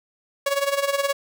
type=tone with tremolo; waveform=sawtooth; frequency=559 Hz; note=C#5; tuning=14 cents sharp; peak=-14 dBFS; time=0.46-1.13 s; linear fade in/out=5 ms; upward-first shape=sine; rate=19 Hz; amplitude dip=75%; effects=none